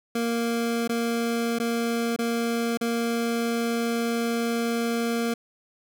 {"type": "tone with dropouts", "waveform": "25% pulse", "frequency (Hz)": 232.9, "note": "A#3", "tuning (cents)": -1, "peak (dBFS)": -20, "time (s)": [0.15, 5.34], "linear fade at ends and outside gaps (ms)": 5, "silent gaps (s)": [[0.877, 0.893], [1.587, 1.598], [2.163, 2.188], [2.774, 2.811]], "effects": []}